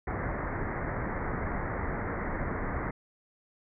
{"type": "low-pass noise", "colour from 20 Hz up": "pink", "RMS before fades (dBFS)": -33, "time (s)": [0.07, 2.91], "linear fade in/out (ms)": 5, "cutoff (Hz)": 2100, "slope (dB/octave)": 96, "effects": []}